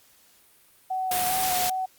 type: tone with vibrato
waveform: sine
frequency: 740 Hz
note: F#5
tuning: in tune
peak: -25 dBFS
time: 0.9-1.86 s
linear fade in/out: 10 ms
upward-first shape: square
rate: 2.5 Hz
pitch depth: 26 cents each way
type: noise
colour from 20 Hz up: white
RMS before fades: -27 dBFS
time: 1.11-1.7 s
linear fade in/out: 5 ms
effects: white hiss -58 dBFS RMS until 1.98 s + Opus 48 kbps